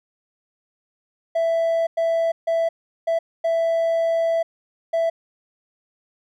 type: tone bursts at uneven times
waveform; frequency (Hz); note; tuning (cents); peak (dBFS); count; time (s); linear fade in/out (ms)
triangle; 662; E5; +7; -15; 6; 1.35-1.87 / 1.97-2.32 / 2.47-2.69 / 3.07-3.19 / 3.44-4.43 / 4.93-5.1; 10
effects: tanh soft clip ceiling -11 dBFS